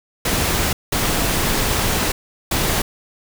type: noise bursts at uneven times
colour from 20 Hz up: pink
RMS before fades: -19 dBFS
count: 3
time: 0.25-0.73 / 0.92-2.12 / 2.51-2.82 s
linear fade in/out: 5 ms
effects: none